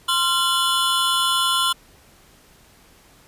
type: tone cluster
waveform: square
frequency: 1048 / 1377 / 2966 / 3439 Hz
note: C6 / F6 / F#7 / A7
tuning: +2 / -25 / +4 / -40 cents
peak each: -24 dBFS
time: 0.08-1.73 s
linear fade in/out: 10 ms
effects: pink hiss -52 dBFS RMS until 3.27 s + resampled to 32000 Hz